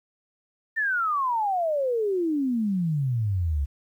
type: exponential sweep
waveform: sine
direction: down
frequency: 1823 to 67 Hz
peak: -22 dBFS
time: 0.76-3.66 s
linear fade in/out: 20 ms
effects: 10-bit